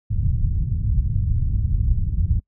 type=low-pass noise; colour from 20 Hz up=white; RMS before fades=-20 dBFS; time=0.1-2.4 s; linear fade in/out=10 ms; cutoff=110 Hz; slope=24 dB/octave; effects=noise-tail reverb RT60 0.1 s tail -26 dB re dry